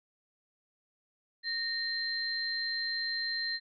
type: tone pair together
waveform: sine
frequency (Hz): 1843 / 4137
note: A#6 / C8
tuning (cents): -20 / -20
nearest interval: octave + major second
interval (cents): 1400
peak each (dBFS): -35 / -33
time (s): 1.43-3.6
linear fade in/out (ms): 50
effects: none